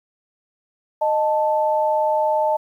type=tone pair together; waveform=sine; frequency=617.2 / 880 Hz; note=D#5 / A5; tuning=-14 / 0 cents; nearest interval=tritone; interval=614 cents; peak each=-19 dBFS; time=1.01-2.57 s; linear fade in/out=10 ms; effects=9-bit